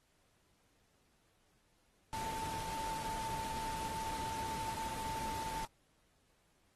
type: tone in noise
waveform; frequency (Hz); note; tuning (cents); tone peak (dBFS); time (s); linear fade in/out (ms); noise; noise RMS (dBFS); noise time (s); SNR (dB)
sine; 890; A5; +20; -39; 2.13-5.65; 0; pink; -45; 2.13-5.65; +3
effects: pink hiss -74 dBFS RMS until 6.75 s + AAC 32 kbps